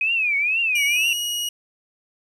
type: tone with vibrato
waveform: sine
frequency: 2487 Hz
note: D#7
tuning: 1 cent flat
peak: -18 dBFS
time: 0.01-1.13 s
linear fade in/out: 2 ms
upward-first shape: triangle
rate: 2.1 Hz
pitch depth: 210 cents each way
type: tone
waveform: sawtooth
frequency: 2894 Hz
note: F#7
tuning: 39 cents flat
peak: -20 dBFS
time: 0.75-1.49 s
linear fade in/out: 5 ms
effects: resampled to 32000 Hz + 9-bit